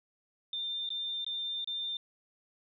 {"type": "tone with dropouts", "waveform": "sine", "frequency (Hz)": 3596, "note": "A7", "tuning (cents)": 37, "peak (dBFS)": -33, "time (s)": [0.53, 1.97], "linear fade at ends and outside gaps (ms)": 2, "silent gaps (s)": [[0.891, 0.903], [1.246, 1.264], [1.645, 1.674]], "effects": []}